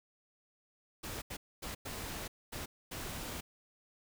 pink noise bursts at uneven times, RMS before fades -42 dBFS, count 6, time 1.03-1.22 / 1.3-1.37 / 1.62-1.75 / 1.85-2.28 / 2.52-2.66 / 2.91-3.41 s, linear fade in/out 10 ms, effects none

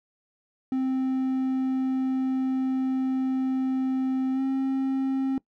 triangle tone with pitch glide, 261.7 to 266.9 Hz, C4 to C4, 0 to +35 cents, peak -21 dBFS, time 0.72-5.38 s, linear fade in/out 2 ms, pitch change +35 cents, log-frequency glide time 4.33-4.41 s, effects noise-tail reverb RT60 0.1 s tail -21 dB re dry

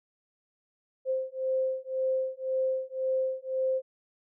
sine beating tone pair, 522 / 523.9 Hz, C5 / C5, -4 / +2 cents, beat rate 1.9 Hz, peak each -30 dBFS, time 1.05-3.82 s, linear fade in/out 50 ms, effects none

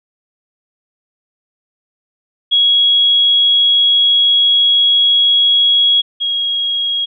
sine tone pair in turn, 3322 / 3291 Hz, G#7 / G#7, 0 / -16 cents, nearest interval unison, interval 16 cents, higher first, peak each -8 / -14 dBFS, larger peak first, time 2.51-6.02 / 6.2-7.06 s, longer first, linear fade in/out 20 ms, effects none

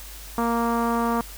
sawtooth tone with low-pass filter, 233.1 Hz, A#3, in tune, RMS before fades -23 dBFS, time 0.38-1.21 s, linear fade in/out 0 ms, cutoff 1100 Hz, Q 3.5, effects added 50 Hz sine -40 dBFS peak until 1.37 s + white hiss -42 dBFS RMS until 1.37 s

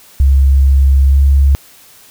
sine tone with pitch glide, 68 to 69.07 Hz, C#2 to C#2, -33 to -6 cents, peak -5 dBFS, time 0.2-1.55 s, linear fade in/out 0 ms, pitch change +27 cents, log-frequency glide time 1.09-1.16 s, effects white hiss -42 dBFS RMS until 2.1 s

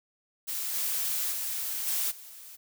blue noise with level steps, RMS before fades -33 / -30 / -33 / -29 / -47 dBFS, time 0.47-2.57 s, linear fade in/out 20 ms, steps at 0.73 / 1.31 / 1.86 / 2.1 s, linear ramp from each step 20 ms, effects none

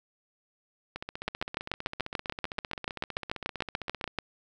two click trains, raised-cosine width 0.3 ms, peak -13 / -20 dBFS, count 21 / 49, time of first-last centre 1.28-4.187 / 0.96-4.077 s, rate 6.88 / 15.4 Hz, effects none

